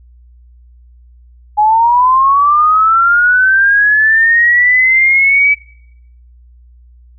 sine linear sweep, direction up, 830.6 to 2299 Hz, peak -6 dBFS, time 1.57-5.55 s, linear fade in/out 20 ms, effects noise-tail reverb RT60 0.8 s tail -25 dB re dry + added 60 Hz sine -39 dBFS peak until 7.18 s

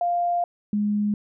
sine tone pair in turn, 698.5 / 207.7 Hz, F5 / G#3, 0 / 0 cents, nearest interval octave + major sixth, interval 2100 cents, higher first, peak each -20 dBFS, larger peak neither, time 0.01-0.44 / 0.73-1.14 s, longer first, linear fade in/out 2 ms, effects none

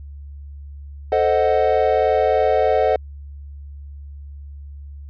triangle chord, A diminished seventh, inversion none, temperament equal, 440 / 523.3 / 622.3 / 740 Hz, A4 / C5 / Eb5 / Gb5, 0 / 0 / 0 / 0 cents, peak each -18 dBFS, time 1.12-2.96 s, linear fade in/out 2 ms, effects added 71 Hz sine -33 dBFS peak until 5.09 s + resampled to 11025 Hz

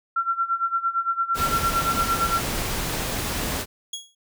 sine tone with tremolo, 1360 Hz, F6, 46 cents flat, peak -18 dBFS, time 0.16-2.41 s, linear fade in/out 5 ms, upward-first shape sine, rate 8.8 Hz, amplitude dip 85%
pink noise, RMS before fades -27 dBFS, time 1.34-3.66 s, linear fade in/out 50 ms
25% pulse tone with exponential decay, 3322 Hz, G#7, in tune, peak -23 dBFS, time 3.93-4.15 s, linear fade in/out 5 ms, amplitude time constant 46 ms
effects none

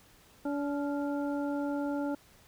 harmonic tone with a mistuned harmonic, 286.8 Hz, D4, 41 cents flat, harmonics 1 / 2 / 3 / 5, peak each -31 / -37 / -41 / -45 dBFS, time 0.45-2.15 s, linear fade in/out 5 ms, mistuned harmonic 5, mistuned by -52 cents, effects pink hiss -60 dBFS RMS until 2.47 s

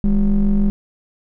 triangle ring-modulated tone, 89.7 Hz, F2, 47 cents sharp, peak -7 dBFS, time 0.04-0.7 s, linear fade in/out 0 ms, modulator 113 Hz, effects none

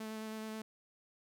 sawtooth tone with vibrato, 218.4 Hz, A3, 13 cents flat, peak -37 dBFS, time 0-0.62 s, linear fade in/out 5 ms, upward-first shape square, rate 9.3 Hz, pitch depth 9 cents each way, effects none

